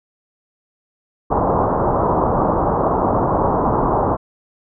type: low-pass noise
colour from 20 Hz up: white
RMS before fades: -17 dBFS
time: 1.3-4.17 s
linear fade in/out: 20 ms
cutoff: 1100 Hz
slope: 48 dB/octave
effects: none